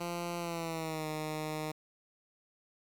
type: tone with pitch glide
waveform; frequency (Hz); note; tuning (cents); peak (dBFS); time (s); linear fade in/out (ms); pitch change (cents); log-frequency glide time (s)
10% pulse; 172.6 to 154.66; F3 to D#3; -20 to -10; -27; 0-1.72; 10; -190; 0.38-1.07
effects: 10-bit